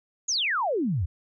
sine exponential sweep, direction down, 6990 to 74.1 Hz, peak -23 dBFS, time 0.28-1.06 s, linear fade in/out 10 ms, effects none

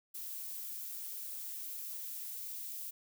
violet noise with high-pass filter sweep, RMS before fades -43 dBFS, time 0.14-2.91 s, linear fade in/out 10 ms, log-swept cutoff 240 to 2400 Hz, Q 0.86, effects none

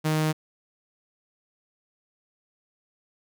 sawtooth tone, 155.56 Hz, D#3, in tune, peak -18 dBFS, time 0.04-0.33 s, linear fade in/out 20 ms, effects none

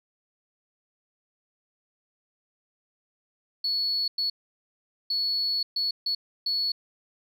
sine tone bursts at uneven times, 4400 Hz, C#8, 14 cents flat, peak -23 dBFS, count 6, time 3.64-4.08 / 4.18-4.3 / 5.1-5.63 / 5.76-5.91 / 6.06-6.15 / 6.46-6.72 s, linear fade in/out 5 ms, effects tanh soft clip ceiling -19 dBFS

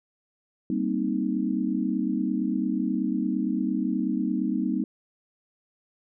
sine chord, C minor seventh, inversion second, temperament equal, 196 / 233.1 / 261.6 / 311.1 Hz, G3 / Bb3 / C4 / Eb4, 0 / 0 / 0 / 0 cents, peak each -29 dBFS, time 0.7-4.84 s, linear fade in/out 2 ms, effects none

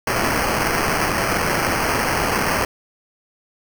blue noise with sample-and-hold, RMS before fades -20 dBFS, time 0.07-2.65 s, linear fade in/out 2 ms, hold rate 3675 Hz, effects none

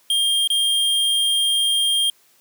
square tone with dropouts, 3209 Hz, G7, 40 cents sharp, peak -17 dBFS, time 0.1-2.1 s, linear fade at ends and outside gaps 2 ms, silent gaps 0.475-0.501 s, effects white hiss -57 dBFS RMS until 2.4 s + high-pass 150 Hz 12 dB/octave

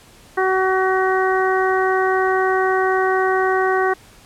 harmonic tone, 377 Hz, F#4, 32 cents sharp, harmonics 1 / 2 / 3 / 4 / 5, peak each -18 / -21 / -23 / -24 / -25 dBFS, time 0.37-3.94 s, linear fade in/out 10 ms, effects pink hiss -47 dBFS RMS until 4.25 s + low-pass 12000 Hz 12 dB/octave

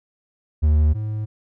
triangle tone pair in turn, 76 / 107.48 Hz, D#2 / A2, -40 / -40 cents, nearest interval tritone, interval 600 cents, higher second, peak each -11 / -21 dBFS, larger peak first, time 0.62-0.94 / 0.94-1.26 s, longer neither, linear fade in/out 20 ms, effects none

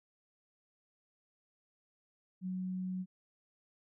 sine tone, 185 Hz, F#3, in tune, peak -35 dBFS, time 2.41-3.06 s, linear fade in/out 50 ms, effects none

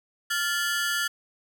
sawtooth ring-modulated tone, 1568 Hz, G6, in tune, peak -18 dBFS, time 0.3-1.08 s, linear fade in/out 10 ms, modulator 170 Hz, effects none

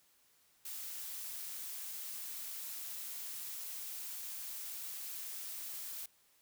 blue noise, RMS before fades -44 dBFS, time 0.65-6.06 s, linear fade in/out 5 ms, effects white hiss -70 dBFS RMS until 6.41 s

